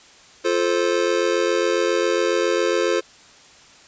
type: chord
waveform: square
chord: F major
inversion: none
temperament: just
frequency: 349.2 / 436.5 / 523.8 Hz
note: F4 / A4 / C5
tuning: 0 / -14 / +2 cents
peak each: -23 dBFS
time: 0.44-3.01 s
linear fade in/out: 20 ms
effects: white hiss -48 dBFS RMS until 3.87 s + resampled to 16000 Hz